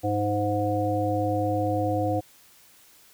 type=harmonic tone with a mistuned harmonic; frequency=103.83 Hz; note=G#2; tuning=in tune; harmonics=1 / 3 / 5 / 7; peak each=-28 / -28 / -28 / -28 dBFS; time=0.03-2.21 s; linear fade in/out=20 ms; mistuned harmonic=1; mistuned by=-28 cents; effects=white hiss -55 dBFS RMS until 3.13 s